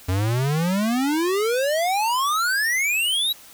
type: exponential sweep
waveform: square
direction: up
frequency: 89 to 3951 Hz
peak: -20 dBFS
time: 0.08-3.33 s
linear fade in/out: 10 ms
effects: white hiss -46 dBFS RMS until 3.53 s